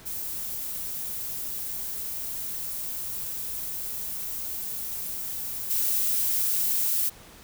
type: noise with level steps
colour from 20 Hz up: violet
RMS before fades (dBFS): -33 / -25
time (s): 0.05-7.1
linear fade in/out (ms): 20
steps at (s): 5.7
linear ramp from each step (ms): 10
effects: pink hiss -49 dBFS RMS until 7.43 s